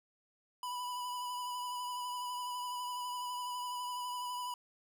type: tone with vibrato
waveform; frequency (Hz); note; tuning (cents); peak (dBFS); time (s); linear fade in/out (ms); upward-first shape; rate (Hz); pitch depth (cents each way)
square; 987.8; B5; 0; -38; 0.63-4.54; 2; sine; 12; 21
effects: none